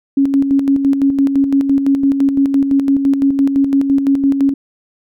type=tone with tremolo; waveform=sine; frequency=275.7 Hz; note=C#4; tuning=9 cents flat; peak=-8 dBFS; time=0.17-4.54 s; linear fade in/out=5 ms; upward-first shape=square; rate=5.9 Hz; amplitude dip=50%; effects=none